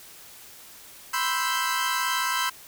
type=chord; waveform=sawtooth; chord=C major seventh; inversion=third; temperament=equal; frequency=987.8 / 1046.5 / 1318.5 / 1568 Hz; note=B5 / C6 / E6 / G6; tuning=0 / 0 / 0 / 0 cents; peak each=-26 dBFS; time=1.13-2.5 s; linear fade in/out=10 ms; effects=white hiss -47 dBFS RMS until 2.67 s